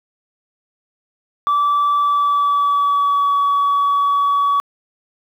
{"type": "tone with pitch glide", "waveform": "sine", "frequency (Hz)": [1159, 1133.8], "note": ["D6", "C#6"], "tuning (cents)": [-23, 39], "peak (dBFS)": -11, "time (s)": [1.47, 4.6], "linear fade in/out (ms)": 0, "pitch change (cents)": -38, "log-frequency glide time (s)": [1.98, 3.35], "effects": ["tanh soft clip ceiling -11 dBFS", "8-bit"]}